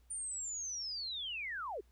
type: linear sweep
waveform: sine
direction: down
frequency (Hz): 9150 to 340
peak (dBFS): -38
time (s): 0.1-1.81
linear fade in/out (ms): 10
effects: added 60 Hz sine -63 dBFS peak until 1.91 s + pink hiss -75 dBFS RMS until 1.91 s